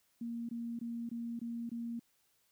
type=tone bursts; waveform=sine; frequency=233.8 Hz; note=A#3; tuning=5 cents sharp; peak=-37 dBFS; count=6; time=0.21-1.995 s; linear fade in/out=5 ms; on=280 ms; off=21 ms; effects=white hiss -74 dBFS RMS until 2.51 s